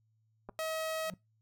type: clicks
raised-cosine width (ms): 1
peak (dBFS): -31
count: 2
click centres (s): 0.489 / 0.494
type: tone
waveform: sawtooth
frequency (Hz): 638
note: D#5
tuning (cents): +43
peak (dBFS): -30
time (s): 0.59-1.1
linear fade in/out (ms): 0
type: tone with exponential growth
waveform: triangle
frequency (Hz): 181.4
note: F#3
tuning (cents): -34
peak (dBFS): -36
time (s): 1.02-1.14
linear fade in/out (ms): 2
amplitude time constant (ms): 26
effects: noise-tail reverb RT60 0.2 s tail -23 dB re dry + added 110 Hz sine -70 dBFS peak until 1.41 s